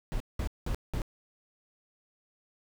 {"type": "noise bursts", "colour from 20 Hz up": "brown", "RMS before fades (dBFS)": -31, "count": 4, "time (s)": [0.12, 1.018], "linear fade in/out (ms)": 0, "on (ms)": 82, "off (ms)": 190, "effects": []}